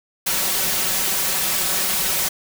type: noise with comb filter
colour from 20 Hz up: white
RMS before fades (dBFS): -21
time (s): 0.26-2.29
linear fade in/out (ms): 10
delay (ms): 5.3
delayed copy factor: +0.65
effects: none

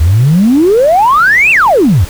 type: exponential two-way sweep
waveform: sine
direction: up then down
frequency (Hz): 74.1 to 2758 to 74.1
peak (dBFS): -3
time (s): 0-2.05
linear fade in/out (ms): 10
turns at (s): 1.51
effects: tanh soft clip ceiling 0 dBFS + pink hiss -28 dBFS RMS until 2.09 s

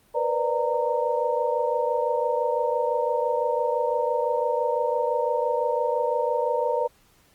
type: tone cluster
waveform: sine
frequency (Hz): 479.1 / 505 / 591 / 923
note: A#4 / B4 / D5 / A#5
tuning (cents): +47 / +39 / +11 / -17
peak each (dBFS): -27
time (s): 0.14-6.88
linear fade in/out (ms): 20
effects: pink hiss -60 dBFS RMS until 7.34 s + Opus 24 kbps

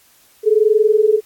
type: tone pair together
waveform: sine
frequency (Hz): 419.3 / 440.3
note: G#4 / A4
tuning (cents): +17 / +1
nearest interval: minor second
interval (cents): 84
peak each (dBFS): -13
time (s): 0.43-1.21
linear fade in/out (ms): 50
effects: white hiss -52 dBFS RMS until 1.25 s + AAC 64 kbps

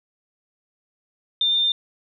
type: tone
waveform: sine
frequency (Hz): 3604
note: A7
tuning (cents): +41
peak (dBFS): -17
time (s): 1.41-1.72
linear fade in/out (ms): 2
effects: none

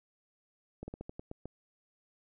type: slowing click train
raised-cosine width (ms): 2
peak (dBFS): -28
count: 8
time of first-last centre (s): 0.83-1.456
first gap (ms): 50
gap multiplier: 1.19
effects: none

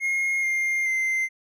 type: tone with pitch steps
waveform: triangle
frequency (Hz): 2147 / 2114 / 2081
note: C7 / C7 / C7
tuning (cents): +44 / +17 / -10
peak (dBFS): -20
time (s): 0-1.29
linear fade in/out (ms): 50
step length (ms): 430
effects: none

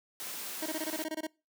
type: noise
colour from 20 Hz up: white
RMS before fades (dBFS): -40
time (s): 0.2-1.04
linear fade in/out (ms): 0
type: tone bursts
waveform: 25% pulse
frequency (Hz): 314.4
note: D#4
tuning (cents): +18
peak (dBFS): -29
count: 11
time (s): 0.62-1.269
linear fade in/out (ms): 5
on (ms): 39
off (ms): 22
effects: noise-tail reverb RT60 0.3 s tail -25 dB re dry + high-pass 200 Hz 12 dB/octave

